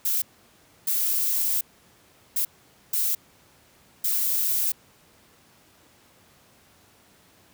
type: noise bursts at uneven times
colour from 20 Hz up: violet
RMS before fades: -24 dBFS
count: 5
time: 0.05-0.22 / 0.87-1.61 / 2.36-2.45 / 2.93-3.15 / 4.04-4.72 s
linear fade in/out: 5 ms
effects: pink hiss -57 dBFS RMS until 7.53 s + high-pass 80 Hz 12 dB/octave